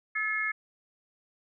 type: harmonic tone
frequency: 430.9 Hz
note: A4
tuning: 36 cents flat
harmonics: 3 / 4 / 5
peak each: -37 / -31 / -30 dBFS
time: 0.15-0.52 s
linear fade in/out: 10 ms
effects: none